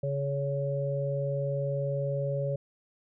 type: harmonic tone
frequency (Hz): 140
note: C#3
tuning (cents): +18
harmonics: 1 / 3 / 4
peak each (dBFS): -30 / -38 / -31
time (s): 0.03-2.56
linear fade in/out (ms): 5
effects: none